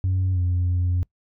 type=tone with pitch glide; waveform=sine; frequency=93.2 to 89.15 Hz; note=F#2 to F2; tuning=+13 to +36 cents; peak=-17 dBFS; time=0.04-1.03 s; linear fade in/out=0 ms; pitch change=-77 cents; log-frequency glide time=0.33-0.38 s; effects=noise-tail reverb RT60 0.1 s tail -24 dB re dry + tanh soft clip ceiling -17 dBFS